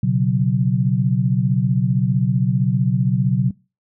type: chord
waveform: sine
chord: B suspended second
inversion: none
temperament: just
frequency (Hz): 123.47 / 138.9 / 185.21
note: B2 / C#3 / F#3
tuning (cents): 0 / +4 / +2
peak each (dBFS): -19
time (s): 0.03-3.51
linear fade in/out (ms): 5
effects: noise-tail reverb RT60 0.3 s tail -23 dB re dry